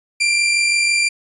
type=tone pair together; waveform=sawtooth; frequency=2327 / 2373 Hz; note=D7 / D7; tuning=-17 / +17 cents; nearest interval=unison; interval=34 cents; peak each=-21 / -11 dBFS; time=0.2-1.09 s; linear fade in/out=10 ms; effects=resampled to 24000 Hz